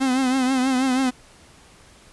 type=tone with vibrato; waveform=45% pulse; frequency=259.7 Hz; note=C4; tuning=13 cents flat; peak=-18 dBFS; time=0-1.11 s; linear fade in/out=20 ms; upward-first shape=triangle; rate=6.2 Hz; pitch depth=77 cents each way; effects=pink hiss -50 dBFS RMS until 2.12 s + resampled to 24000 Hz